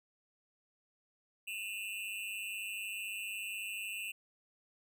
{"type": "tone with amplitude modulation", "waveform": "square", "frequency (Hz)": 2687, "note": "E7", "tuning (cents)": 33, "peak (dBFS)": -35, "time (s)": [1.47, 4.12], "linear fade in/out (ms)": 10, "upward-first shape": "sine", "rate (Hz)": 204, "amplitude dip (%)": 100, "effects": []}